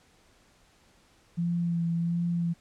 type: tone with vibrato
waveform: sine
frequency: 170.1 Hz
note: F3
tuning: 45 cents flat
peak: -25 dBFS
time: 1.37-2.54 s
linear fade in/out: 20 ms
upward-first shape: sine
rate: 1.4 Hz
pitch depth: 22 cents each way
effects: pink hiss -62 dBFS RMS until 2.6 s + low-pass 9000 Hz 12 dB/octave